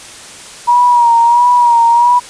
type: tone with vibrato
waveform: sine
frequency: 953 Hz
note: A#5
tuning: 38 cents sharp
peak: -5 dBFS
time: 0.67-2.2 s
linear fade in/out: 20 ms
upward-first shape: sine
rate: 1.5 Hz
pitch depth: 46 cents each way
effects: white hiss -32 dBFS RMS until 2.29 s + resampled to 22050 Hz